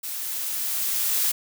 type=noise with level ramp; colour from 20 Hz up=blue; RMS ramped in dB=-32 to -22 dBFS; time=0.03-1.32 s; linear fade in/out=10 ms; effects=none